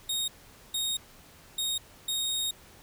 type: tone bursts at uneven times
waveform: sawtooth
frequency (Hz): 3729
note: A#7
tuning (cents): 0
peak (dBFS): -25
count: 4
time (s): 0.09-0.28 / 0.74-0.97 / 1.58-1.78 / 2.08-2.51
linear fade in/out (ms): 5
effects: pink hiss -54 dBFS RMS until 2.82 s